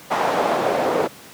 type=noise with band-pass filter sweep; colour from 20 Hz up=pink; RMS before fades=-20 dBFS; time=0.1-1.08 s; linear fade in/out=20 ms; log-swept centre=800 to 510 Hz; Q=1.6; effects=pink hiss -42 dBFS RMS until 1.33 s + high-pass 150 Hz 12 dB/octave